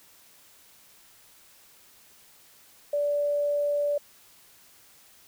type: tone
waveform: sine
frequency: 581 Hz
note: D5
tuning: 19 cents flat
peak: -23 dBFS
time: 2.93-3.98 s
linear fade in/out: 5 ms
effects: white hiss -56 dBFS RMS until 5.27 s